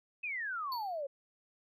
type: exponential sweep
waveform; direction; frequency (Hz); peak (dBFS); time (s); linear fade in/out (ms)
sine; down; 2597 to 535; -35; 0.23-1.07; 10
type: tone with exponential decay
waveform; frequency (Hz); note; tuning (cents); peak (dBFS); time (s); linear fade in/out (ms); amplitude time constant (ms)
square; 4454; C#8; +7; -38; 0.72-1.01; 1; 61
effects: none